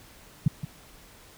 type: tone with echo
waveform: sine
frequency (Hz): 147.7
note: D3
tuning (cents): +10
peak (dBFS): -15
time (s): 0.46-0.48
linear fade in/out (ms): 5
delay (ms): 170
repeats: 1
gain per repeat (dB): -12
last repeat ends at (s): 0.65
effects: pink hiss -52 dBFS RMS until 1.37 s